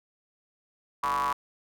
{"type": "ring-modulated tone", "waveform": "square", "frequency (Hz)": 67.8, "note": "C#2", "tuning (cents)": -38, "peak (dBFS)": -23, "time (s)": [1.03, 1.33], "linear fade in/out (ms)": 5, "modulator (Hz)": 1060, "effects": []}